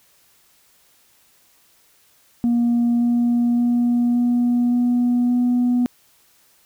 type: tone with pitch steps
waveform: sine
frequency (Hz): 237.5 / 239 / 240.5 / 242.1 / 243.6 / 245.2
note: A#3 / A#3 / B3 / B3 / B3 / B3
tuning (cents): +33 / +43 / -46 / -34 / -24 / -12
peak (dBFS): -13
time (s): 2.44-5.86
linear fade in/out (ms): 0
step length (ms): 570
effects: tanh soft clip ceiling -13 dBFS + white hiss -57 dBFS RMS until 6.65 s